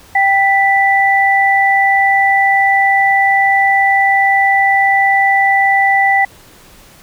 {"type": "tone pair together", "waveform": "sine", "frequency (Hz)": [785, 1976.3], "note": ["G5", "B6"], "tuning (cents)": [2, 1], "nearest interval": "octave + major third", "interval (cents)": 1599, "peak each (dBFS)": -11, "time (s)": [0.15, 6.25], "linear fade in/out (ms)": 5, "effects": ["pink hiss -42 dBFS RMS until 7.02 s"]}